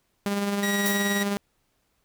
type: tone with tremolo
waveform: sawtooth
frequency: 201.5 Hz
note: G3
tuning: 48 cents sharp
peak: -19 dBFS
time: 0.26-1.37 s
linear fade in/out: 0 ms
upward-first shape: sine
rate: 19 Hz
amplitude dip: 35%
type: tone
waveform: sawtooth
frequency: 1910 Hz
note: A#6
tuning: 42 cents sharp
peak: -23 dBFS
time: 0.63-1.23 s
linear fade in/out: 0 ms
type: noise with exponential decay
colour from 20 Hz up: blue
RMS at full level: -26 dBFS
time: 0.86-1.16 s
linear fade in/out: 0 ms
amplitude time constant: 64 ms
effects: pink hiss -71 dBFS RMS until 2.04 s